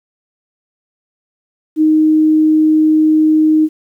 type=tone; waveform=sine; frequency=311.1 Hz; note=D#4; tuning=in tune; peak=-7 dBFS; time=1.76-3.69 s; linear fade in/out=50 ms; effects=8-bit